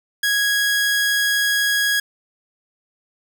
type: tone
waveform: sawtooth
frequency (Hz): 1656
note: G#6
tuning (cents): -5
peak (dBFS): -13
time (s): 0.23-2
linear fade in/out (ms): 5
effects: none